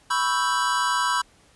square chord, C# half-diminished seventh, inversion third, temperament equal, 987.8 / 1108.7 / 1318.5 / 1568 Hz, B5 / C#6 / E6 / G6, 0 / 0 / 0 / 0 cents, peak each -25 / -29 / -28 / -28 dBFS, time 0.1-1.22 s, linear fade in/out 10 ms, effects pink hiss -57 dBFS RMS until 1.55 s + resampled to 24000 Hz

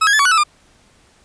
40% pulse tone with pitch steps, 1287 / 1643 / 1734 / 1129 / 1478 / 1309 / 1203 Hz, E6 / G#6 / A6 / C#6 / F#6 / E6 / D6, -42 / -19 / -26 / +31 / -2 / -13 / +41 cents, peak -10 dBFS, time 0.01-0.437 s, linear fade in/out 10 ms, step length 61 ms, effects pink hiss -53 dBFS RMS until 1.24 s + resampled to 22050 Hz

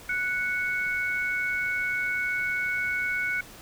sine tone pair together, 1480 / 2217 Hz, F#6 / C#7, 0 / 0 cents, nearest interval perfect fifth, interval 700 cents, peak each -28 dBFS, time 0.09-3.41 s, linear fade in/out 5 ms, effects pink hiss -47 dBFS RMS until 3.61 s

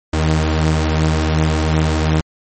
sawtooth tone pair together, 79.14 / 155.56 Hz, D#2 / D#3, +30 / 0 cents, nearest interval octave, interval 1170 cents, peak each -11 / -14 dBFS, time 0.13-2.21 s, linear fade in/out 5 ms, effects MP3 32 kbps

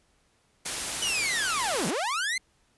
white noise, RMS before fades -31 dBFS, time 0.65-1.91 s, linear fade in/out 10 ms
sawtooth linear two-way sweep, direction down then up, 3016 to 146.83 to 2127 Hz, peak -23 dBFS, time 1.02-2.38 s, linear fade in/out 5 ms, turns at 1.87 s
effects pink hiss -67 dBFS RMS until 2.77 s + resampled to 24000 Hz

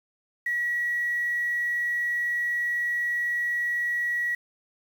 sine tone with quantisation, 1922 Hz, B6, 48 cents flat, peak -24 dBFS, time 0.46-4.35 s, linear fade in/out 5 ms, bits 8, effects none

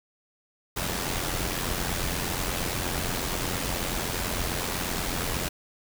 pink noise with amplitude modulation, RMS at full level -27 dBFS, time 0.76-5.49 s, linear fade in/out 10 ms, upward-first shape sine, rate 88.4 Hz, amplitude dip 55%, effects none

